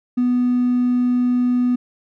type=tone with hard clipping; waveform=triangle; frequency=246.9 Hz; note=B3; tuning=in tune; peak=-15 dBFS; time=0.17-1.76 s; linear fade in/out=10 ms; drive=4 dB; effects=none